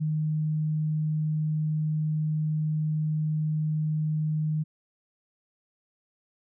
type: tone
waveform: sine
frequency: 154.4 Hz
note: D#3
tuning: 13 cents flat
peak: -24 dBFS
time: 0-4.64 s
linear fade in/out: 20 ms
effects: none